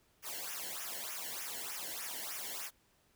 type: noise with flanger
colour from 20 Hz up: white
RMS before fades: -42 dBFS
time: 0.22-2.71 s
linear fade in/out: 50 ms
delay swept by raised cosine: 0.23 to 0.84 ms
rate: 3.3 Hz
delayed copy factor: -0.9
effects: pink hiss -71 dBFS RMS until 3.15 s